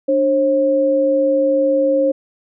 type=tone pair together; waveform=sine; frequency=295.7 / 538 Hz; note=D4 / C5; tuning=+12 / +48 cents; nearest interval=minor seventh; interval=1036 cents; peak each=-19 / -13 dBFS; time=0.08-2.12 s; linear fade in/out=10 ms; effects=none